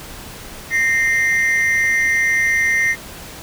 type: ring-modulated tone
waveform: triangle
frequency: 1966 Hz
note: B6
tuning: 8 cents flat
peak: -9 dBFS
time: 0.7-2.96 s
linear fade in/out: 50 ms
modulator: 125 Hz
effects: pink hiss -35 dBFS RMS until 3.42 s